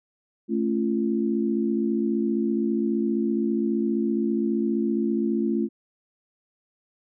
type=chord; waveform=sine; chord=A augmented; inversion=none; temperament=just; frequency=220 / 275 / 343.8 Hz; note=A3 / C#4 / E#4; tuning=0 / -14 / -27 cents; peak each=-24 / -28 / -26 dBFS; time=0.48-5.69 s; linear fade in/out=50 ms; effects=none